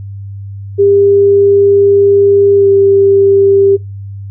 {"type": "tone with pitch glide", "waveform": "sine", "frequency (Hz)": [400, 394.9], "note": ["G4", "G4"], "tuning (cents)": [35, 13], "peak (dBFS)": -4, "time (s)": [0.78, 3.77], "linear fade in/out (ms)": 20, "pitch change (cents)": -22, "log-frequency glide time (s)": [2.56, 2.68], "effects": ["noise-tail reverb RT60 0.2 s tail -22 dB re dry", "added 99 Hz sine -22 dBFS peak until 4.3 s"]}